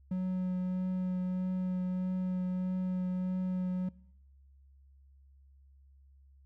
triangle tone with vibrato, 183.8 Hz, F#3, 11 cents flat, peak -28 dBFS, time 0.11-3.89 s, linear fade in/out 5 ms, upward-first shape triangle, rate 1.6 Hz, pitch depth 13 cents each way, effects noise-tail reverb RT60 0.9 s tail -23 dB re dry + added 68 Hz sine -57 dBFS peak until 6.45 s

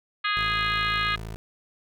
harmonic tone, 414.1 Hz, G#4, 5 cents flat, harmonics 3 / 4 / 5 / 6 / 7 / 8 / 9 / 10, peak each -27 / -29 / -31 / -33 / -34 / -35 / -36 / -37 dBFS, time 0.24-1.16 s, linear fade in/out 10 ms
20% pulse tone, 54.6 Hz, A1, 13 cents flat, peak -29 dBFS, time 0.37-1.36 s, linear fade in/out 0 ms
effects none

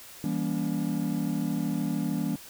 triangle chord, E diminished seventh, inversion none, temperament just, 164.81 / 197.78 / 237.3 / 284.8 Hz, E3 / G3 / Bb3 / Db4, 0 / +16 / +31 / +47 cents, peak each -30 dBFS, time 0.24-2.36 s, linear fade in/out 2 ms, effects white hiss -47 dBFS RMS until 2.49 s

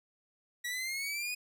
sawtooth exponential sweep, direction up, 1922 to 2500 Hz, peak -31 dBFS, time 0.64-1.35 s, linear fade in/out 10 ms, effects none

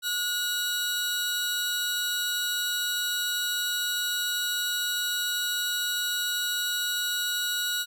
sawtooth tone pair together, 1450 / 3871 Hz, F#6 / B7, -35 / -35 cents, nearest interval octave + perfect fourth, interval 1700 cents, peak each -26 dBFS, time 0.02-7.86 s, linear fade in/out 50 ms, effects none

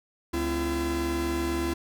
45% pulse tone cluster, 71.7 / 258.8 / 338.1 Hz, D2 / C4 / E4, -41 / -19 / +44 cents, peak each -32 / -34 / -28 dBFS, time 0.33-1.74 s, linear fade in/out 10 ms, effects none

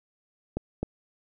clicks, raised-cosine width 2 ms, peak -15 dBFS, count 2, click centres 0.57 / 0.83 s, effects none

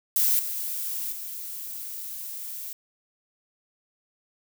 violet noise with level steps, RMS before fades -22 / -31 / -36 dBFS, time 0.16-2.73 s, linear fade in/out 2 ms, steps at 0.39 / 1.12 s, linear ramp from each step 2 ms, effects none

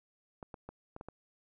clicks, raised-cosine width 1 ms, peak -30 dBFS, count 6, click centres 0.428 / 0.542 / 0.69 / 0.964 / 1.011 / 1.086 s, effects none

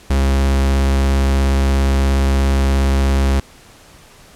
45% pulse tone with vibrato, 67.8 Hz, C#2, 38 cents flat, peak -12 dBFS, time 0.1-3.4 s, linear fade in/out 5 ms, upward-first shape sine, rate 17 Hz, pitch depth 13 cents each way, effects pink hiss -44 dBFS RMS until 4.35 s + low-pass 11000 Hz 12 dB/octave

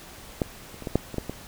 clicks, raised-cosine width 2 ms, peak -9 / -30 / -25 / -16 / -6 / -21 / -13 / -17 dBFS, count 8, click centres 0.418 / 0.743 / 0.823 / 0.872 / 0.956 / 1.143 / 1.183 / 1.296 s, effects pink hiss -45 dBFS RMS until 1.47 s

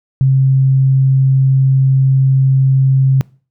sine tone, 133.6 Hz, C3, 36 cents sharp, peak -7 dBFS, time 0.21-3.21 s, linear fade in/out 0 ms, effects noise-tail reverb RT60 0.4 s tail -24 dB re dry

